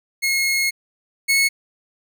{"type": "tone pair in turn", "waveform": "sawtooth", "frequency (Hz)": [2164, 2193], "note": ["C#7", "C#7"], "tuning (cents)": [-42, -19], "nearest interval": "unison", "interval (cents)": 23, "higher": "second", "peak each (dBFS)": [-14, -11], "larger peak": "second", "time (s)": [[0.22, 0.71], [1.28, 1.49]], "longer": "first", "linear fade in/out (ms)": 20, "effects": []}